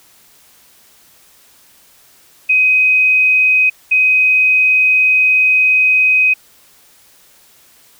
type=tone bursts at uneven times; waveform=sine; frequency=2517 Hz; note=D#7; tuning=19 cents sharp; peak=-8 dBFS; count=2; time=2.49-3.7 / 3.91-6.34 s; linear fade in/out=10 ms; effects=white hiss -48 dBFS RMS until 7.99 s